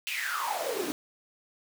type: noise with high-pass filter sweep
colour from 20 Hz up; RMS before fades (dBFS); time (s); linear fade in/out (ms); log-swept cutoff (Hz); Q
pink; -32; 0.07-0.92; 0; 2800 to 270; 8.3
effects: none